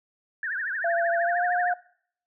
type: tone with vibrato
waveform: sine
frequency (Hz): 1643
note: G#6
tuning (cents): -19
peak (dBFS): -27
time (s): 0.43-1.73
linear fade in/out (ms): 2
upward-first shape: triangle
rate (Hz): 13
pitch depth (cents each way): 230
type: tone with pitch glide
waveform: sine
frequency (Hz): 680 to 712.2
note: F5 to F5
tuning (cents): -46 to +34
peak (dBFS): -23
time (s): 0.84-1.74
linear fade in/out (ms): 5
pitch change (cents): +80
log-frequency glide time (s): 1.19-1.45
effects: noise-tail reverb RT60 0.6 s tail -21 dB re dry